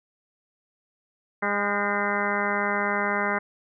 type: harmonic tone with a mistuned harmonic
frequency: 204.1 Hz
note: G#3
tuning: 30 cents flat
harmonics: 1 / 2 / 3 / 4 / 5 / 6 / 7 / 8 / 9 / 10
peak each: -32 / -32 / -32 / -32 / -32 / -32 / -32 / -32 / -32 / -32 dBFS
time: 1.42-3.39 s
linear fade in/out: 10 ms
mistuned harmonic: 8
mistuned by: -58 cents
effects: none